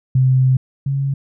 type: tone pair in turn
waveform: sine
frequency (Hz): 130 / 137.73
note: C3 / C#3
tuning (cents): -11 / -11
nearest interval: minor second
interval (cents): 100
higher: second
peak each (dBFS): -10 / -16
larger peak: first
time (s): 0.15-0.57 / 0.86-1.14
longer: first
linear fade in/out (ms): 5
effects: none